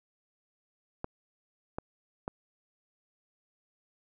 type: clicks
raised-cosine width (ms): 1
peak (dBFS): -20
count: 3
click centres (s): 1.044 / 1.785 / 2.279
effects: none